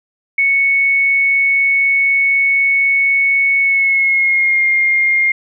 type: tone with pitch glide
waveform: sine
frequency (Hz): 2214 to 2123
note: C#7 to C7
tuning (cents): -3 to +25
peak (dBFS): -10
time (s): 0.38-5.32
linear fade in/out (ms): 5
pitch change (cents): -72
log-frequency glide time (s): 3.6-4.64
effects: none